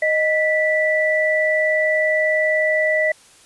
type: tone pair together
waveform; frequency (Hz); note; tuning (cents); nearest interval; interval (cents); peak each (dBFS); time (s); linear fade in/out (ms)
sine; 622.3 / 1968.3; D#5 / B6; 0 / -6; octave + minor sixth; 1994; -18; 0.02-3.12; 5
effects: white hiss -49 dBFS RMS until 3.45 s + resampled to 24000 Hz